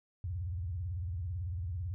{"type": "tone with vibrato", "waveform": "sine", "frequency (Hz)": 87.31, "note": "F2", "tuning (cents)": 0, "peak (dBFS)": -34, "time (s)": [0.24, 1.94], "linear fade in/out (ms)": 0, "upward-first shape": "sine", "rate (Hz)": 18, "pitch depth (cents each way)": 250, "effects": []}